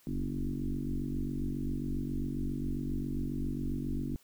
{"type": "tone with frequency modulation", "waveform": "sine", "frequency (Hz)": 140.2, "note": "C#3", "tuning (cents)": 20, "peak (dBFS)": -31, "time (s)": [0.07, 4.16], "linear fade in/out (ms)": 0, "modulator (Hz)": 47.4, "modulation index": 3.6, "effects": ["white hiss -64 dBFS RMS until 4.23 s"]}